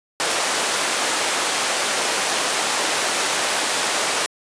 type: high-pass noise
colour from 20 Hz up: pink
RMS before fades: -21 dBFS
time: 0.2-4.26 s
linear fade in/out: 0 ms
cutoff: 520 Hz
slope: 12 dB/octave
effects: resampled to 22050 Hz